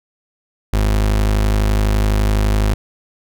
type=tone; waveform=35% pulse; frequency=51.91 Hz; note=G#1; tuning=in tune; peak=-11 dBFS; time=0.73-2.74 s; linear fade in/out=5 ms; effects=none